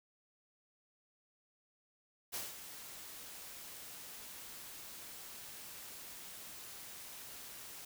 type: noise with ADSR envelope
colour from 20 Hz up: white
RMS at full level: -40 dBFS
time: 2.32-7.85 s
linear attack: 25 ms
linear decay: 180 ms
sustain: -10 dB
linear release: 4 ms
effects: none